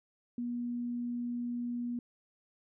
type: tone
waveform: sine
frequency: 240.9 Hz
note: B3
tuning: 43 cents flat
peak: -33 dBFS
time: 0.38-1.99 s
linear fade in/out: 2 ms
effects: none